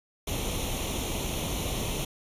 pink noise with comb filter, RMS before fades -31 dBFS, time 0.27-2.05 s, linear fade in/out 5 ms, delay 0.31 ms, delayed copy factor +0.75, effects resampled to 32000 Hz

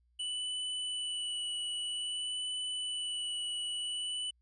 square tone with vibrato, 2968 Hz, F#7, 5 cents sharp, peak -35 dBFS, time 0.19-4.31 s, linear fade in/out 10 ms, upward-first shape sine, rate 0.52 Hz, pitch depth 13 cents each way, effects added 60 Hz sine -68 dBFS peak until 4.41 s + resampled to 24000 Hz

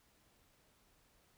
silence, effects pink hiss -71 dBFS RMS until 1.37 s

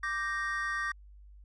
triangle chord, G minor, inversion second, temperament equal, 1174.7 / 1568 / 1864.7 Hz, D6 / G6 / Bb6, 0 / 0 / 0 cents, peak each -34 / -35 / -32 dBFS, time 0.03-0.92 s, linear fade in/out 5 ms, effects added 50 Hz sine -50 dBFS peak until 1.44 s + resampled to 22050 Hz

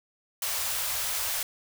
white band-stop noise, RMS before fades -30 dBFS, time 0.42-1.43 s, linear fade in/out 2 ms, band 110 to 540 Hz, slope 24 dB/octave, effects none

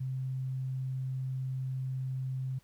sine tone, 130.9 Hz, C3, 1 cent sharp, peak -32 dBFS, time 0-2.59 s, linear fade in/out 10 ms, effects pink hiss -67 dBFS RMS until 2.63 s

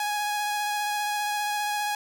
sawtooth tone with vibrato, 832 Hz, G#5, 3 cents sharp, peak -22 dBFS, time 0-1.95 s, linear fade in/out 2 ms, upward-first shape sine, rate 15 Hz, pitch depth 13 cents each way, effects none

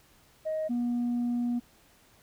sine tone pair in turn, 627 / 240.9 Hz, D#5 / B3, +13 / -43 cents, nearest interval octave + perfect fourth, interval 1656 cents, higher first, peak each -27 / -24 dBFS, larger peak second, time 0.45-0.69 / 0.69-1.6 s, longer second, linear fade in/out 20 ms, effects tanh soft clip ceiling -25 dBFS + pink hiss -61 dBFS RMS until 2.22 s

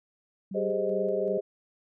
sine tone with tremolo, 192.8 Hz, G3, 28 cents flat, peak -34 dBFS, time 0.51-1.38 s, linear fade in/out 5 ms, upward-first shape square, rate 2.6 Hz, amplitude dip 35%
sine chord, Ab major seventh, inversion third, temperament equal, 392 / 415.3 / 523.3 / 622.3 Hz, G4 / Ab4 / C5 / Eb5, 0 / 0 / 0 / 0 cents, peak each -31 dBFS, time 0.54-1.41 s, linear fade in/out 20 ms
effects none

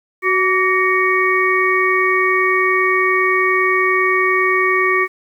harmonic tone with a mistuned harmonic, 372.5 Hz, F#4, 12 cents sharp, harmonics 1 / 3 / 5 / 6, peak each -18 / -18 / -18 / -18 dBFS, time 0.22-5.08 s, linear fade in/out 50 ms, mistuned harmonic 3, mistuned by +50 cents, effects 8-bit

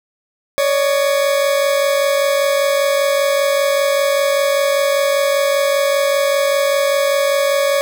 40% pulse tone pair together, 558.9 / 604 Hz, C#5 / D5, +14 / +48 cents, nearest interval minor second, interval 134 cents, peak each -13 / -20 dBFS, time 0.58-7.81 s, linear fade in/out 0 ms, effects none

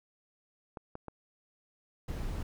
clicks, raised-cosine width 1 ms, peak -27 dBFS, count 3, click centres 0.772 / 0.954 / 1.083 s
brown noise, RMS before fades -36 dBFS, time 2.08-2.43 s, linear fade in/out 5 ms
effects none

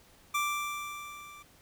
25% pulse tone with level ramp, 1174.7 Hz, D6, in tune, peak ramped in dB -23 to -45 dBFS, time 0.34-1.43 s, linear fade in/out 10 ms, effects pink hiss -60 dBFS RMS until 1.61 s

